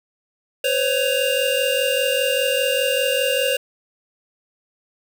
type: tone cluster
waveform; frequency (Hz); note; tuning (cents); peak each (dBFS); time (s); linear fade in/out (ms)
square; 507 / 552 / 2793; B4 / C#5 / F7; +45 / -7 / -1; -23; 0.64-3.57; 5
effects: none